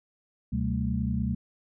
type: tone cluster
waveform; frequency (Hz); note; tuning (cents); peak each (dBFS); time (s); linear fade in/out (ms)
sine; 72.5 / 126.8 / 192.6 / 223; D2 / B2 / G3 / A3; -22 / +46 / -30 / +23; -31; 0.52-1.35; 10
effects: none